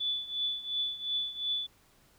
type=tone with tremolo; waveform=sine; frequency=3467 Hz; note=A7; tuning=26 cents flat; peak=-27 dBFS; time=0-1.67 s; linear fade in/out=10 ms; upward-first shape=triangle; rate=2.8 Hz; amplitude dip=85%; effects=pink hiss -64 dBFS RMS until 2.18 s